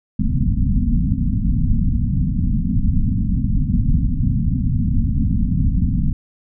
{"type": "low-pass noise", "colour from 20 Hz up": "pink", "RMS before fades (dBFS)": -17, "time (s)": [0.19, 6.13], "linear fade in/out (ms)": 5, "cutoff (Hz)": 260, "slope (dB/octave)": 96, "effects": []}